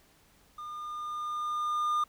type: tone with level ramp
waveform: triangle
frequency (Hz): 1211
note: D#6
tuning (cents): -47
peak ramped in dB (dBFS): -37 to -23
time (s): 0.58-2.04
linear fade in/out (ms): 5
effects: pink hiss -63 dBFS RMS until 2.08 s